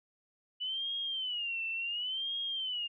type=tone with vibrato; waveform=sine; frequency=2955 Hz; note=F#7; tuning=3 cents flat; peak=-33 dBFS; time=0.6-2.88 s; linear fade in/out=20 ms; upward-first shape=sine; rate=0.7 Hz; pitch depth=170 cents each way; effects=none